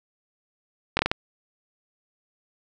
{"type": "slowing click train", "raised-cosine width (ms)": 0.3, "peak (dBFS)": -5, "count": 5, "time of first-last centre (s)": [0.97, 1.115], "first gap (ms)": 21, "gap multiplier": 1.38, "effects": []}